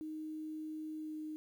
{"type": "tone with pitch glide", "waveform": "sine", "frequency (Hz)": [311.1, 308.8], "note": ["D#4", "D#4"], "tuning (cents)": [0, -13], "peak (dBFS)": -40, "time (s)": [0.01, 1.36], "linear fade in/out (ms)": 0, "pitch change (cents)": -13, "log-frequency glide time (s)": [0.95, 1.15], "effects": ["11-bit"]}